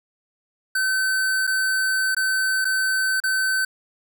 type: tone with dropouts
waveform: square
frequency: 1530 Hz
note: G6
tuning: 42 cents flat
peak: -20 dBFS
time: 0.75-3.65 s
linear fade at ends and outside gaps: 5 ms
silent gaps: 1.469-1.474 / 2.148-2.166 / 2.646-2.651 / 3.202-3.237 s
effects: none